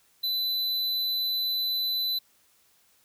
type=tone; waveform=square; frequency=4004 Hz; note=B7; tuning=23 cents sharp; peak=-26 dBFS; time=0.23-2.19 s; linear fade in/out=10 ms; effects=white hiss -64 dBFS RMS until 3.04 s